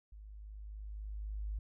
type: tone with level ramp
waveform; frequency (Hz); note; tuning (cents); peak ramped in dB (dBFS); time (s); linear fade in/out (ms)
sine; 51.91; G#1; 0; -49 to -35; 0.12-1.59; 5
effects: none